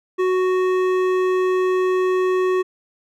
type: tone with hard clipping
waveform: sine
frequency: 370 Hz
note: F#4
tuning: in tune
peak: -18 dBFS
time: 0.18-2.63 s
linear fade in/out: 20 ms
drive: 12 dB
effects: none